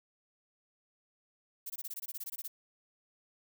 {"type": "noise bursts", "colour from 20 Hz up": "violet", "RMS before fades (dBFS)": -40, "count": 14, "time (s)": [1.66, 2.48], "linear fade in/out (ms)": 10, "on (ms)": 40, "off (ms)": 20, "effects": []}